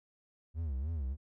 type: tone with vibrato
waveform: triangle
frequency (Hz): 73.42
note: D2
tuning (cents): 0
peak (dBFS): -31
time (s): 0.54-1.17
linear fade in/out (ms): 50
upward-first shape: sine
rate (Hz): 3.3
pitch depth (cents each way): 230
effects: none